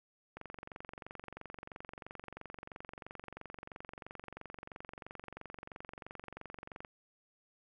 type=click train; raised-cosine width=0.5 ms; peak=-30 dBFS; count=150; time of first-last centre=0.37-6.848 s; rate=23 Hz; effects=none